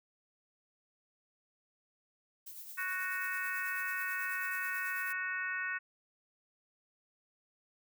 violet noise with tremolo, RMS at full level -46 dBFS, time 2.46-5.13 s, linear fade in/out 10 ms, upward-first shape sine, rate 9.2 Hz, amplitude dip 45%
harmonic tone, 370 Hz, F#4, in tune, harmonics 3 / 4 / 5 / 6 / 7, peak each -45 / -37 / -38 / -48 / -44 dBFS, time 2.77-5.79 s, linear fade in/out 20 ms
effects none

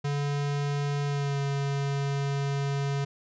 square tone with pitch glide, 143.3 to 140.03 Hz, D3 to C#3, -42 to +18 cents, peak -27 dBFS, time 0.04-3.05 s, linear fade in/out 10 ms, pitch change -40 cents, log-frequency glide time 1.06-1.39 s, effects resampled to 16000 Hz

